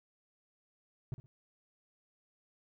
triangle tone with echo, 129.5 Hz, C3, 17 cents flat, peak -32 dBFS, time 1.12-1.14 s, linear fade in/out 0 ms, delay 60 ms, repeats 2, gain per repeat -13 dB, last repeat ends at 1.26 s, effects none

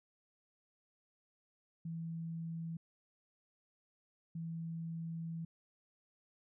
sine tone bursts at uneven times, 164.81 Hz, E3, in tune, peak -39 dBFS, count 2, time 1.85-2.77 / 4.35-5.45 s, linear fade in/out 5 ms, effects none

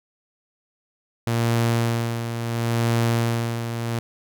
sawtooth tone with tremolo, 116.54 Hz, A#2, in tune, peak -14 dBFS, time 1.27-3.99 s, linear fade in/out 0 ms, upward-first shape sine, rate 0.72 Hz, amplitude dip 60%, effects none

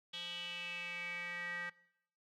square tone with band-pass filter sweep, 174.61 Hz, F3, in tune, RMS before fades -43 dBFS, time 0.13-1.7 s, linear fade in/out 10 ms, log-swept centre 3300 to 1800 Hz, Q 6.9, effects noise-tail reverb RT60 0.8 s tail -22 dB re dry

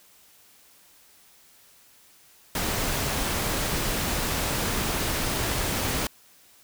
pink noise, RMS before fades -27 dBFS, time 2.55-6.07 s, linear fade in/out 2 ms, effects white hiss -56 dBFS RMS until 6.63 s

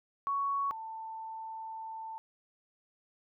sine tone pair in turn, 1115 / 889.6 Hz, C#6 / A5, +10 / +19 cents, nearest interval major third, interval 391 cents, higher first, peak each -29 / -39 dBFS, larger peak first, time 0.27-0.71 / 0.71-2.18 s, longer second, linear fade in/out 0 ms, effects none

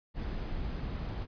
brown noise, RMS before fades -36 dBFS, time 0.14-1.27 s, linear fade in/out 50 ms, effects resampled to 11025 Hz

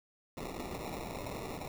white noise with sample-and-hold, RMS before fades -41 dBFS, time 0.37-1.68 s, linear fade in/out 2 ms, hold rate 1575 Hz, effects none

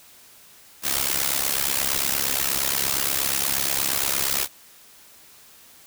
white noise with amplitude modulation, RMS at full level -20 dBFS, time 0.82-4.48 s, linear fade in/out 50 ms, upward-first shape sine, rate 68.5 Hz, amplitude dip 85%, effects white hiss -50 dBFS RMS until 5.86 s

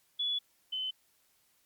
sine tone pair in turn, 3416 / 3043 Hz, G#7 / F#7, +48 / +48 cents, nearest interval major second, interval 200 cents, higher first, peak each -29 / -32 dBFS, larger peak first, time 0.19-0.39 / 0.72-0.91 s, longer first, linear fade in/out 10 ms, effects white hiss -70 dBFS RMS until 1.65 s + MP3 96 kbps

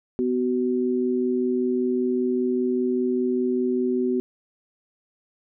sine tone pair together, 250 / 375.1 Hz, B3 / F#4, +21 / +24 cents, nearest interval perfect fifth, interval 703 cents, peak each -23 dBFS, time 0.19-4.2 s, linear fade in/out 0 ms, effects none

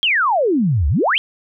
sine exponential two-way sweep, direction down then up, 3322 to 65.41 to 3322 Hz, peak -13 dBFS, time 0.03-1.18 s, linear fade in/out 0 ms, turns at 0.88 s, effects none

